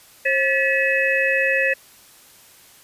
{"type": "tone cluster", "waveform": "sine", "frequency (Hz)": [537, 1731, 1938, 2575], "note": ["C5", "A6", "B6", "E7"], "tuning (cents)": [45, -29, -33, -41], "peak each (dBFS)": -22, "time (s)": [0.25, 1.74], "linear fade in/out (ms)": 10, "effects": ["white hiss -49 dBFS RMS until 2.83 s", "resampled to 32000 Hz"]}